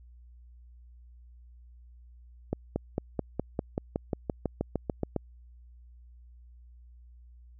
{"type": "accelerating click train", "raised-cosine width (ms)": 2, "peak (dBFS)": -15, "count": 16, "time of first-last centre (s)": [2.53, 5.163], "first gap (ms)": 230, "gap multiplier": 0.96, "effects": ["added 60 Hz sine -50 dBFS peak until 7.59 s"]}